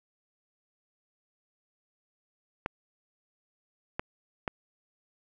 clicks, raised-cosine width 0.5 ms, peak -15 dBFS, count 3, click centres 2.661 / 3.995 / 4.478 s, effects none

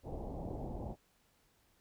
pink low-pass noise, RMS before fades -42 dBFS, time 0.03-0.96 s, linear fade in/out 50 ms, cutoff 840 Hz, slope 48 dB/octave, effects pink hiss -72 dBFS RMS until 1.8 s

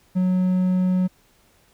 triangle tone, 183.8 Hz, F#3, 11 cents flat, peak -15 dBFS, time 0.15-1.08 s, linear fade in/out 20 ms, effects pink hiss -59 dBFS RMS until 1.73 s

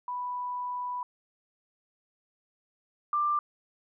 sine tone pair in turn, 987.8 / 1185.5 Hz, B5 / D6, 0 / +16 cents, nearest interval minor third, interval 316 cents, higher second, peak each -31 / -24 dBFS, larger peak second, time 0.08-1.03 / 3.13-3.39 s, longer first, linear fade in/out 2 ms, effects none

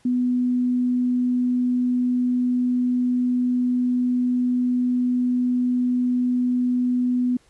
sine tone, 248.2 Hz, B3, 9 cents sharp, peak -18 dBFS, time 0.05-7.37 s, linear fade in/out 5 ms, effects pink hiss -59 dBFS RMS until 7.49 s + resampled to 24000 Hz

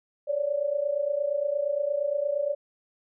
sine tone pair together, 554 / 582.6 Hz, C#5 / D5, -1 / -14 cents, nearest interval minor second, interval 87 cents, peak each -29 / -26 dBFS, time 0.27-2.55 s, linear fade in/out 20 ms, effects none

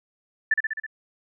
sine tone with echo, 1760 Hz, A6, in tune, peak -16 dBFS, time 0.51-0.54 s, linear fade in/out 5 ms, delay 65 ms, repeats 5, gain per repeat -3 dB, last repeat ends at 0.865 s, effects none

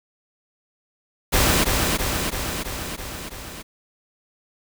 pink noise with echo, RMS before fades -18 dBFS, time 1.32-1.65 s, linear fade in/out 20 ms, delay 330 ms, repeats 6, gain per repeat -3 dB, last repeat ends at 3.63 s, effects none

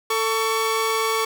sawtooth tone pair together, 445.5 / 1124 Hz, A4 / C#6, +22 / +24 cents, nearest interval octave + major third, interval 1602 cents, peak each -19 dBFS, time 0.1-1.25 s, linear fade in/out 5 ms, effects none

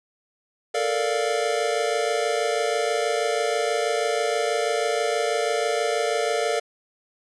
square chord, Bb major seventh, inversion third, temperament equal, 440 / 466.2 / 587.3 / 698.5 Hz, A4 / Bb4 / D5 / F5, 0 / 0 / 0 / 0 cents, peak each -28 dBFS, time 0.74-6.6 s, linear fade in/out 10 ms, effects resampled to 22050 Hz

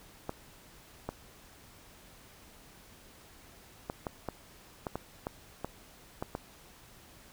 clicks, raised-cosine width 1 ms, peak -20 dBFS, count 11, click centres 0.294 / 1.09 / 3.899 / 4.068 / 4.287 / 4.868 / 4.956 / 5.269 / 5.646 / 6.225 / 6.351 s, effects pink hiss -56 dBFS RMS until 7.32 s

